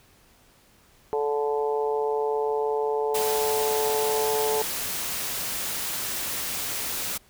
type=harmonic tone; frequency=145.5 Hz; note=D3; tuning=16 cents flat; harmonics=3 / 4 / 5 / 6 / 7; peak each=-24 / -35 / -34 / -30 / -41 dBFS; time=1.13-4.62 s; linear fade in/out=0 ms
type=noise; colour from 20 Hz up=white; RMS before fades=-30 dBFS; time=3.14-7.18 s; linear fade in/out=10 ms
effects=pink hiss -58 dBFS RMS until 7.29 s